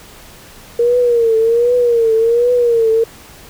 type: tone with vibrato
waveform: sine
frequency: 468.3 Hz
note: A#4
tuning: 8 cents sharp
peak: -9 dBFS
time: 0.79-3.04 s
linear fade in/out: 5 ms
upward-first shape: triangle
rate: 1.3 Hz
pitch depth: 100 cents each way
effects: pink hiss -39 dBFS RMS until 3.49 s